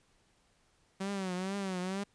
sawtooth tone with vibrato, 190 Hz, F#3, 46 cents sharp, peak -30 dBFS, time 1-2.04 s, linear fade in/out 10 ms, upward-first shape triangle, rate 2.2 Hz, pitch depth 110 cents each way, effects pink hiss -70 dBFS RMS until 2.14 s + resampled to 22050 Hz

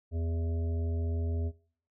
harmonic tone with a mistuned harmonic, 83.3 Hz, E2, 19 cents sharp, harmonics 1 / 3 / 5 / 7 / 8, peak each -29 / -42 / -44 / -50 / -51 dBFS, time 0.11-1.52 s, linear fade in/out 50 ms, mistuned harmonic 5, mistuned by -26 cents, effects noise-tail reverb RT60 0.5 s tail -20 dB re dry

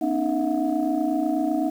sine tone cluster, 247.2 / 279.1 / 307 / 656 / 723 Hz, B3 / C#4 / D#4 / E5 / F#5, +2 / +12 / -23 / -9 / -40 cents, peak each -29 / -27 / -23 / -30 / -29 dBFS, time 0.01-1.7 s, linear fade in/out 10 ms, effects tanh soft clip ceiling -11 dBFS + 8-bit

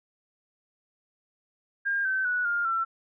sine tone with pitch steps, 1609 / 1539 / 1472.1 / 1408 / 1346.8 Hz, G6 / G6 / F#6 / F6 / E6, +45 / -32 / -9 / +14 / +37 cents, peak -24 dBFS, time 1.85-2.85 s, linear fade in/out 20 ms, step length 200 ms, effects none

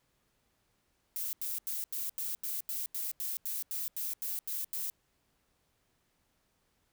violet noise bursts, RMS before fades -36 dBFS, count 15, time 1.16-4.9 s, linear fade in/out 0 ms, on 170 ms, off 85 ms, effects pink hiss -75 dBFS RMS until 6.92 s

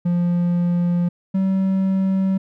triangle tone pair in turn, 174.61 / 191.25 Hz, F3 / G3, 0 / -42 cents, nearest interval major second, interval 158 cents, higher second, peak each -14 dBFS, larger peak neither, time 0.05-1.09 / 1.34-2.38 s, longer neither, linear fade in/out 10 ms, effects none

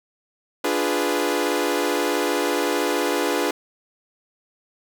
sawtooth chord, D diminished seventh, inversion none, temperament equal, 293.7 / 349.2 / 415.3 / 493.9 Hz, D4 / F4 / Ab4 / Cb5, 0 / 0 / 0 / 0 cents, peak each -22 dBFS, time 0.64-3.51 s, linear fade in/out 5 ms, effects none

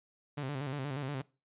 sawtooth tone with vibrato, 138.59 Hz, C#3, in tune, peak -31 dBFS, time 0.37-1.22 s, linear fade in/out 10 ms, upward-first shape square, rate 8.4 Hz, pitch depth 90 cents each way, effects noise-tail reverb RT60 0.3 s tail -21 dB re dry + resampled to 8000 Hz

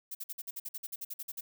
violet noise bursts, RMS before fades -39 dBFS, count 15, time 0.11-1.41 s, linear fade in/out 10 ms, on 40 ms, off 50 ms, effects none

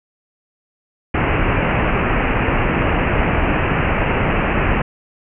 pink low-pass noise, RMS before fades -17 dBFS, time 1.14-4.82 s, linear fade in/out 5 ms, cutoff 2800 Hz, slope 96 dB/octave, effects none

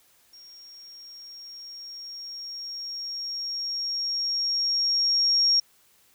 sine tone with level ramp, 5570 Hz, F8, 5 cents flat, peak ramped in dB -46 to -17 dBFS, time 0.33-5.6 s, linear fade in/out 5 ms, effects white hiss -61 dBFS RMS until 6.14 s

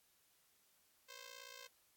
5% pulse ring-modulated tone, 523.3 Hz, C5, in tune, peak -38 dBFS, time 1.08-1.68 s, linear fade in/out 20 ms, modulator 28.7 Hz, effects white hiss -74 dBFS RMS until 1.96 s + AAC 64 kbps

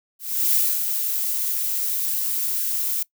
violet noise with ADSR envelope, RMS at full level -18 dBFS, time 0.19-3.03 s, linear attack 340 ms, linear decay 250 ms, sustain -6 dB, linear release 5 ms, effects noise-tail reverb RT60 0.1 s tail -21 dB re dry

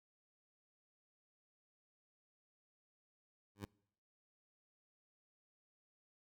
15% pulse tone with exponential growth, 101.2 Hz, G#2, 44 cents flat, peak -34 dBFS, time 3.55-3.65 s, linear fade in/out 5 ms, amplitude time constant 21 ms, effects noise-tail reverb RT60 0.7 s tail -25 dB re dry

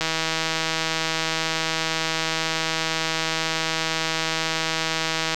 click train, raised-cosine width 0.2 ms, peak -6 dBFS, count 860, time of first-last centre 0.01-5.345 s, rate 161 Hz, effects none

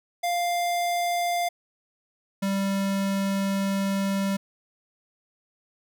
square tone pair in turn, 698.5 / 196.01 Hz, F5 / G3, 0 / 0 cents, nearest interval octave + minor seventh, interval 2200 cents, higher first, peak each -24 dBFS, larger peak neither, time 0.23-1.49 / 2.42-4.37 s, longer second, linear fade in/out 10 ms, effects none

